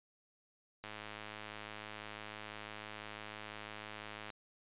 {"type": "click train", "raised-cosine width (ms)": 0.3, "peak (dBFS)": -29, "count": 368, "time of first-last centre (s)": [0.84, 4.302], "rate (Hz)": 106, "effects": ["resampled to 8000 Hz"]}